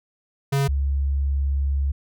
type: tone pair in turn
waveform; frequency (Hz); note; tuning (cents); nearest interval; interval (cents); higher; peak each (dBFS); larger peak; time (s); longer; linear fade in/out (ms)
square / sine; 138.59 / 69.3; C#3 / C#2; 0 / 0; octave; 1200; first; -19; neither; 0.52-0.68 / 0.68-1.92; second; 10
effects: none